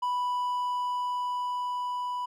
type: tone with level ramp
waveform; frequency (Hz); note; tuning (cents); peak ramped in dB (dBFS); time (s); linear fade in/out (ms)
triangle; 987.8; B5; 0; -24 to -28; 0.02-2.26; 10
effects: none